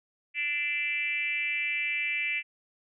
sine tone with frequency modulation, 2349 Hz, D7, in tune, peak -27 dBFS, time 0.34-2.43 s, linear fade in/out 50 ms, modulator 298 Hz, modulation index 1.2, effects none

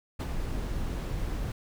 brown noise with ADSR envelope, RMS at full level -27 dBFS, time 0.19-1.52 s, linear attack 17 ms, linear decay 52 ms, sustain -5 dB, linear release 3 ms, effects none

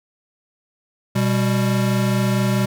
square tone pair together, 123.47 / 197.58 Hz, B2 / G3, 0 / +14 cents, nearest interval minor sixth, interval 814 cents, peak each -20 dBFS, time 1.15-2.66 s, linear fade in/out 10 ms, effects none

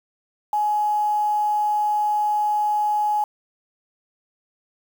sine tone with quantisation, 840 Hz, G#5, 19 cents sharp, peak -18 dBFS, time 0.53-3.24 s, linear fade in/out 2 ms, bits 7, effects none

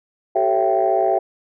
sine tone cluster, 383.5 / 438.2 / 546 / 669 / 781 Hz, G4 / A4 / C#5 / E5 / G5, -38 / -7 / -26 / +25 / -7 cents, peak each -21 / -25 / -24 / -18 / -20 dBFS, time 0.35-1.19 s, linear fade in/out 10 ms, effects tanh soft clip ceiling -6 dBFS

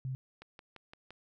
sine tone, 130.81 Hz, C3, in tune, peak -34 dBFS, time 0.05-0.15 s, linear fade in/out 0 ms
click train, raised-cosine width 0.3 ms, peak -33 dBFS, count 5, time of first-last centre 0.42-1.106 s, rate 5.83 Hz
effects none

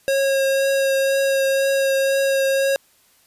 square tone with vibrato, 543 Hz, C#5, 36 cents flat, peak -17 dBFS, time 0.08-2.76 s, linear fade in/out 0 ms, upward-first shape triangle, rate 2 Hz, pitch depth 14 cents each way, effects white hiss -57 dBFS RMS until 3.26 s + resampled to 32000 Hz

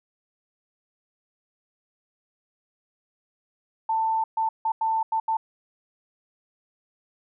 sine tone bursts at uneven times, 890 Hz, A5, 20 cents sharp, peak -21 dBFS, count 6, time 3.89-4.24 / 4.37-4.49 / 4.65-4.72 / 4.81-5.03 / 5.12-5.2 / 5.28-5.37 s, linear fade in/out 5 ms, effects none

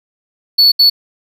triangle tone bursts at uneven times, 4435 Hz, C#8, in tune, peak -4 dBFS, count 2, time 0.58-0.72 / 0.79-0.9 s, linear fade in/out 10 ms, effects none

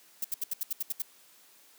violet noise bursts, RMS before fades -31 dBFS, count 9, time 0.22-1.021 s, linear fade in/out 5 ms, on 25 ms, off 72 ms, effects white hiss -59 dBFS RMS until 1.78 s + high-pass 200 Hz 12 dB/octave

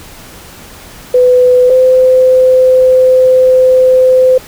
sine tone pair in turn, 500 / 513.2 Hz, B4 / C5, +21 / -34 cents, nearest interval unison, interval 45 cents, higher second, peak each -3 dBFS, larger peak neither, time 1.14-1.7 / 1.7-4.38 s, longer second, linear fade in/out 5 ms, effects pink hiss -33 dBFS RMS until 4.47 s

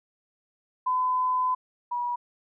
sine tone pair in turn, 1012 / 968.4 Hz, B5 / B5, +42 / -34 cents, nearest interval minor second, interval 76 cents, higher first, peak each -22 / -26 dBFS, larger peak first, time 0.86-1.55 / 1.91-2.16 s, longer first, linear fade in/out 10 ms, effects none

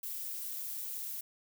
violet noise with amplitude modulation, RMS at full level -37 dBFS, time 0.03-1.21 s, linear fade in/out 5 ms, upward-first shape sine, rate 274 Hz, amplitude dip 65%, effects none

